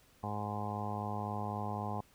harmonic tone, 103.83 Hz, G#2, in tune, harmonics 1 / 2 / 3 / 4 / 5 / 6 / 7 / 8 / 9 / 10, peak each -40 / -42 / -50 / -48 / -49 / -50 / -43 / -42 / -48 / -45 dBFS, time 0.23-2.01 s, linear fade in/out 5 ms, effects pink hiss -65 dBFS RMS until 2.14 s

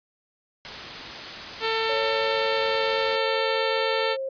white noise, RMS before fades -35 dBFS, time 0.65-3.16 s, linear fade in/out 0 ms
harmonic tone, 447.7 Hz, A4, 30 cents sharp, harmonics 1 / 2 / 3 / 4 / 5 / 6 / 7 / 8 / 9 / 10, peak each -27 / -30 / -32 / -33 / -34 / -35 / -35 / -36 / -37 / -37 dBFS, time 1.6-4.17 s, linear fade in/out 50 ms
sine tone with pitch glide, 554.4 to 534.6 Hz, C#5 to C5, 0 to +37 cents, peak -27 dBFS, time 1.89-4.29 s, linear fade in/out 5 ms, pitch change -63 cents, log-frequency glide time 2.17-3.61 s
effects resampled to 11025 Hz

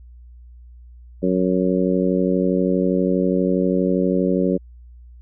harmonic tone, 92.4 Hz, F#2, 2 cents flat, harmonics 2 / 3 / 4 / 5 / 6, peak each -20 / -22 / -23 / -24 / -25 dBFS, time 1.22-4.58 s, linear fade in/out 20 ms, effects added 60 Hz sine -40 dBFS peak until 5.21 s

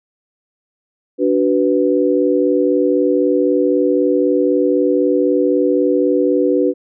sine chord, B minor, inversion first, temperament equal with one note detuned, 290 / 370 / 493.9 Hz, D4 / F#4 / B4, -22 / 0 / 0 cents, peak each -16 dBFS, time 1.18-6.74 s, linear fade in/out 50 ms, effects none

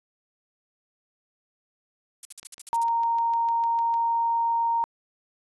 violet noise bursts, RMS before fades -33 dBFS, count 9, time 2.23-2.836 s, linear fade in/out 2 ms, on 22 ms, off 51 ms
click train, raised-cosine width 0.2 ms, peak -28 dBFS, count 11, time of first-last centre 2.43-3.941 s, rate 6.62 Hz
sine tone, 927 Hz, A#5, 10 cents flat, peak -21 dBFS, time 2.73-4.84 s, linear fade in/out 0 ms
effects resampled to 24000 Hz

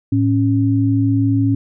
sine tone pair together, 109.41 / 275.7 Hz, A2 / C#4, -9 / -9 cents, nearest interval octave + major third, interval 1600 cents, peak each -15 dBFS, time 0.12-1.55 s, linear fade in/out 5 ms, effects none

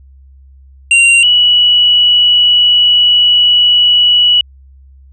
square / sine tone pair in turn, 2766 / 2938 Hz, F7 / F#7, -17 / -13 cents, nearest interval minor second, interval 104 cents, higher second, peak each -5 dBFS, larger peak neither, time 0.91-1.23 / 1.23-4.41 s, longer second, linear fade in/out 2 ms, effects added 67 Hz sine -37 dBFS peak until 5.12 s + resampled to 24000 Hz

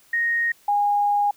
sine tone pair in turn, 1864.7 / 819.2 Hz, A#6 / G#5, 0 / -24 cents, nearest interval octave + major second, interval 1424 cents, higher first, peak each -19 / -17 dBFS, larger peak second, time 0.13-0.52 / 0.68-1.31 s, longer second, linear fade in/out 5 ms, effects white hiss -56 dBFS RMS until 1.36 s

